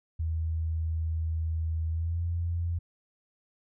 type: tone with pitch glide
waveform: sine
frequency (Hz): 80.7 to 85.25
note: E2 to F2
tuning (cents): -36 to -41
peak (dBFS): -27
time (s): 0.19-2.79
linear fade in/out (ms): 10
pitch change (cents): +95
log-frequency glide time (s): 1.9-2.21
effects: none